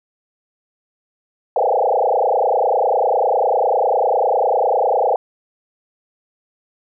sine tone with frequency modulation, 652 Hz, E5, 19 cents flat, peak -13 dBFS, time 1.56-5.16 s, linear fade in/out 2 ms, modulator 30 Hz, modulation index 6.3, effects none

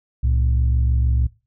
sine tone pair together, 66.48 / 113 Hz, C2 / A2, +28 / +47 cents, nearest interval major sixth, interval 919 cents, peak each -15 / -21 dBFS, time 0.23-1.27 s, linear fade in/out 10 ms, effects noise-tail reverb RT60 0.3 s tail -20 dB re dry + tanh soft clip ceiling -10 dBFS

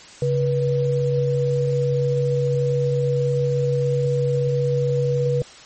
sine tone pair together, 137.62 / 485.5 Hz, C#3 / B4, -12 / -30 cents, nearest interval octave + minor seventh, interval 2182 cents, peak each -20 / -20 dBFS, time 0.22-5.42 s, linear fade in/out 2 ms, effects white hiss -43 dBFS RMS until 5.65 s + MP3 32 kbps

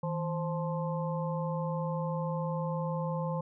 harmonic tone with a mistuned harmonic, 174.61 Hz, F3, in tune, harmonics 1 / 3 / 5 / 6, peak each -32 / -36 / -40 / -41 dBFS, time 0.03-3.41 s, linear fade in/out 5 ms, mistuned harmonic 1, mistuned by -140 cents, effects none

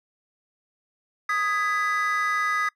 triangle chord, G# minor, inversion second, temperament just, 1245.9 / 1661.2 / 1993.5 Hz, D#6 / G#6 / B6, +2 / 0 / +16 cents, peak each -22 / -26 / -25 dBFS, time 1.29-2.69 s, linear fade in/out 5 ms, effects noise-tail reverb RT60 0.1 s tail -23 dB re dry + tanh soft clip ceiling -15 dBFS

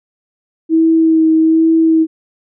sine tone with vibrato, 322 Hz, E4, 41 cents flat, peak -7 dBFS, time 0.69-2.07 s, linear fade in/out 50 ms, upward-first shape sine, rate 1.2 Hz, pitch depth 17 cents each way, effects none

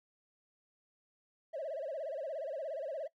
triangle tone with vibrato, 592 Hz, D5, 14 cents sharp, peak -33 dBFS, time 1.53-3.08 s, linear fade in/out 20 ms, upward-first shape sine, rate 17 Hz, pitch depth 200 cents each way, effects noise-tail reverb RT60 0.1 s tail -22 dB re dry + tanh soft clip ceiling -34 dBFS

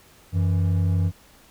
triangle tone pair together, 92.66 / 165.1 Hz, F#2 / E3, +3 / +3 cents, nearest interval minor seventh, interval 1000 cents, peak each -17 / -24 dBFS, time 0.32-1.12 s, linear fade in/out 50 ms, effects pink hiss -53 dBFS RMS until 1.5 s

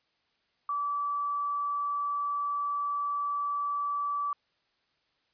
sine tone, 1155 Hz, D6, 29 cents flat, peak -28 dBFS, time 0.69-4.33 s, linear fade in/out 2 ms, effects white hiss -73 dBFS RMS until 5.33 s + resampled to 11025 Hz

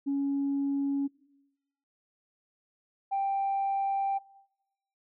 sine tone pair in turn, 278.8 / 786.3 Hz, C#4 / G5, +10 / +5 cents, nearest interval octave + tritone, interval 1795 cents, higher second, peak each -25 dBFS, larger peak neither, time 0.06-1.08 / 3.11-4.19 s, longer second, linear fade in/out 20 ms, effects noise-tail reverb RT60 0.9 s tail -22 dB re dry + tanh soft clip ceiling -23 dBFS

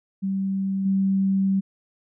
sine tone with level steps, 193.5 Hz, G3, 22 cents flat, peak -22 / -18 dBFS, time 0.22-1.61 s, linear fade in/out 20 ms, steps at 0.85 s, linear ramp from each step 10 ms, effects none

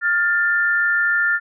sine tone pair together, 1410 / 1776.5 Hz, F6 / A6, +16 / +16 cents, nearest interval major third, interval 400 cents, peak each -18 dBFS, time 0.01-1.4 s, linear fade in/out 50 ms, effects none

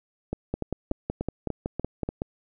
two click trains, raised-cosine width 2 ms, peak -15 / -14 dBFS, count 7 / 10, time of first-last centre 0.33-2.09 / 0.54-2.219 s, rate 3.41 / 5.36 Hz, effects none

